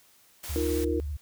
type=noise; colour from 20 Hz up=white; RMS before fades=-39 dBFS; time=0.43-0.85 s; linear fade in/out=10 ms
type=tone with vibrato; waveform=sine; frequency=73.42 Hz; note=D2; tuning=in tune; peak=-30 dBFS; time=0.49-1.17 s; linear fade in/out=10 ms; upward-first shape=sine; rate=15 Hz; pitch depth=130 cents each way
type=chord; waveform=sine; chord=Eb suspended second; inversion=none; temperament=equal; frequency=311.1 / 349.2 / 466.2 Hz; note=Eb4 / F4 / Bb4; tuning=0 / 0 / 0 cents; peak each=-30 dBFS; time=0.56-1 s; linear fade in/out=0 ms
effects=white hiss -60 dBFS RMS until 1.21 s